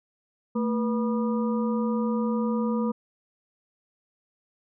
harmonic tone with a mistuned harmonic, 242.7 Hz, B3, 30 cents flat, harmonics 1 / 2 / 4 / 5, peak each -24 / -30 / -36 / -38 dBFS, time 0.55-2.92 s, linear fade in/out 10 ms, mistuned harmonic 1, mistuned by -140 cents, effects none

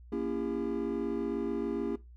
triangle chord, A# diminished seventh, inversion none, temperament just, 233.1 / 279.7 / 335.6 / 402.8 Hz, A#3 / C#4 / E4 / G4, 0 / +16 / +31 / +47 cents, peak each -34 dBFS, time 0.12-1.96 s, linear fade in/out 5 ms, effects noise-tail reverb RT60 0.2 s tail -17 dB re dry + added 60 Hz sine -49 dBFS peak until 2.16 s

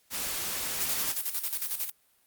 white noise, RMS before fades -33 dBFS, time 0.1-1.15 s, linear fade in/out 50 ms
blue noise with tremolo, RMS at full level -30 dBFS, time 0.8-1.9 s, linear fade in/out 5 ms, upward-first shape square, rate 11 Hz, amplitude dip 65%
effects white hiss -67 dBFS RMS until 2.26 s + Opus 48 kbps

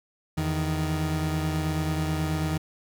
30% pulse tone pair together, 82.41 / 155.57 Hz, E2 / D#3, 0 / 0 cents, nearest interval major seventh, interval 1100 cents, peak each -27 / -24 dBFS, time 0.37-2.58 s, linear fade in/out 10 ms, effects none

